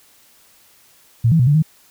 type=tone with pitch steps; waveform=sine; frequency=116.1 / 163.7 / 123.5 / 145.6 / 156.9 Hz; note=A#2 / E3 / B2 / D3 / D#3; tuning=-7 / -12 / 0 / -15 / +15 cents; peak=-10 dBFS; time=1.24-1.625 s; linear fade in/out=10 ms; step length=77 ms; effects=white hiss -52 dBFS RMS until 1.9 s